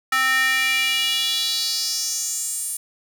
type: tone with high-pass filter sweep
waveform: square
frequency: 262 Hz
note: C4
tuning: 2 cents sharp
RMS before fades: -22 dBFS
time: 0.12-2.77 s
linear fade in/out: 5 ms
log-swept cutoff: 1500 to 9500 Hz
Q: 3.9
effects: none